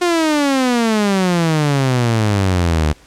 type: exponential sweep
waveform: sawtooth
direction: down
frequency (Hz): 359 to 73.9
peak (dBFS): -9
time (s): 0.01-2.93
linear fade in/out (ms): 10
effects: pink hiss -47 dBFS RMS until 3.06 s + low-pass 9000 Hz 12 dB/octave